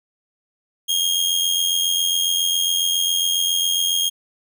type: tone with amplitude modulation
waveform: sawtooth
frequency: 3245 Hz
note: G#7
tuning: 41 cents flat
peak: -12 dBFS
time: 0.88-4.1 s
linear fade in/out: 20 ms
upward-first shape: sine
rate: 87.3 Hz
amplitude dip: 55%
effects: none